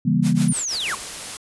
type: chord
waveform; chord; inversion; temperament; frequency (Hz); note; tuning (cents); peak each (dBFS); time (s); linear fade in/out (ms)
sine; C# diminished seventh; none; just; 138.59 / 166.31 / 199.57 / 239.5; C#3 / E3 / G3 / Bb3; 0 / +16 / +31 / +47; -23 / -20 / -21 / -21; 0.05-0.53; 10
type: noise with tremolo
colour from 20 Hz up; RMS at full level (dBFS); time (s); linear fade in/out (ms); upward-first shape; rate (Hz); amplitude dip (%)
white; -28; 0.22-1.06; 50; triangle; 6.2; 100
type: linear sweep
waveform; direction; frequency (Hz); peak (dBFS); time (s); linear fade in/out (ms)
sine; down; 9840 to 940; -23; 0.48-0.95; 5
type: noise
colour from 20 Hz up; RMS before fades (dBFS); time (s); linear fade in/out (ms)
white; -32; 0.8-1.37; 2
effects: resampled to 24000 Hz